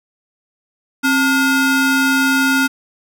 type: ring-modulated tone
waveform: square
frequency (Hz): 580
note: D5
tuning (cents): -22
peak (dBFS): -10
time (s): 1.03-2.68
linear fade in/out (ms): 20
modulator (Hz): 847
effects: none